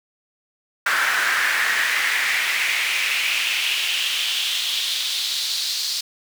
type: noise with high-pass filter sweep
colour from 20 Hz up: brown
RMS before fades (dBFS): -22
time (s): 0.86-6.01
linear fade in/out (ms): 5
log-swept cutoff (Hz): 1500 to 4500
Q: 3.5
effects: none